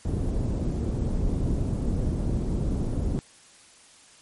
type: low-pass noise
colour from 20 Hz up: pink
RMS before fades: -26 dBFS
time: 0.05-3.19 s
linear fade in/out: 0 ms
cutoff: 300 Hz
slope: 12 dB/octave
effects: white hiss -53 dBFS RMS until 4.21 s + MP3 48 kbps